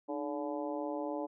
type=harmonic tone with a mistuned harmonic; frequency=143.4 Hz; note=D3; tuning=41 cents flat; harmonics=2 / 3 / 4 / 5 / 6 / 7; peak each=-38 / -43 / -39 / -45 / -43 / -49 dBFS; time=0.08-1.27 s; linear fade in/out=20 ms; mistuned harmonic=2; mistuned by=+97 cents; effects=none